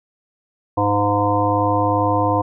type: harmonic tone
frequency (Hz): 102.5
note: G#2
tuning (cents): -22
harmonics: 1 / 3 / 5 / 7 / 9 / 10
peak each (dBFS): -22 / -22 / -22 / -22 / -22 / -22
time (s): 0.77-2.42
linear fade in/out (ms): 10
effects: none